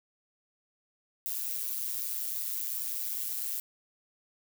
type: noise with amplitude modulation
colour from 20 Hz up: violet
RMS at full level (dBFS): -31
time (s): 1.26-3.6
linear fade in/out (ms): 0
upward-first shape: sine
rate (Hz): 120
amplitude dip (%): 75
effects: none